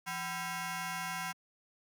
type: ring-modulated tone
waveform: 15% pulse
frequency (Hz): 587.3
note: D5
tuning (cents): 0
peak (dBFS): -26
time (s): 0.06-1.33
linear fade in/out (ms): 20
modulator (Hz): 417
effects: high-pass 200 Hz 12 dB/octave